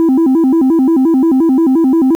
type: tone with vibrato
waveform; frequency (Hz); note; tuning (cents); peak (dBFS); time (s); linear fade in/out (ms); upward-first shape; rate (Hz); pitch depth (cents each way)
sine; 293.7; D4; 0; -4; 0-2.15; 0; square; 5.7; 200
effects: tanh soft clip ceiling -6 dBFS + 7-bit